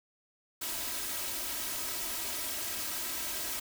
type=noise with comb filter; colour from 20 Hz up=white; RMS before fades=-36 dBFS; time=0.61-3.6 s; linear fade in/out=10 ms; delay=3.1 ms; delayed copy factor=+0.65; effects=none